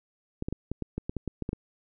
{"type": "clicks", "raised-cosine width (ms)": 3, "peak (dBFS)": -18, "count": 12, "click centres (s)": [0.424, 0.485, 0.526, 0.716, 0.823, 0.98, 1.095, 1.167, 1.277, 1.423, 1.491, 1.531], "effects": []}